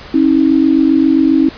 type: tone pair together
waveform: sine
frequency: 271.5 / 319 Hz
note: C#4 / D#4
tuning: -36 / +43 cents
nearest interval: minor third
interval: 279 cents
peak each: -10 dBFS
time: 0.14-1.49 s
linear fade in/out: 5 ms
effects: pink hiss -33 dBFS RMS until 1.57 s + resampled to 11025 Hz